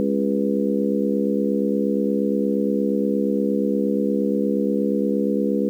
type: harmonic tone with a mistuned harmonic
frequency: 68.5 Hz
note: C#2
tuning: 20 cents flat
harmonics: 3 / 4 / 5 / 6 / 7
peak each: -22 / -24 / -28 / -27 / -25 dBFS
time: 0-5.69 s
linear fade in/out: 0 ms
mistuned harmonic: 7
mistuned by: +42 cents
effects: 9-bit